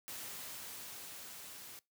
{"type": "noise with level ramp", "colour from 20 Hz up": "white", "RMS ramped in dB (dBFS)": [-45, -51], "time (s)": [0.08, 1.79], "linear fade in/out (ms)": 0, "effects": ["noise-tail reverb RT60 0.2 s tail -22 dB re dry", "high-pass 80 Hz 12 dB/octave"]}